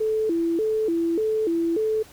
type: tone with vibrato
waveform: sine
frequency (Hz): 381.7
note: G4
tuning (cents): -46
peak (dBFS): -20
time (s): 0-2.03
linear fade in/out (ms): 10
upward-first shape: square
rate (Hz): 1.7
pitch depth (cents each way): 230
effects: pink hiss -49 dBFS RMS until 2.12 s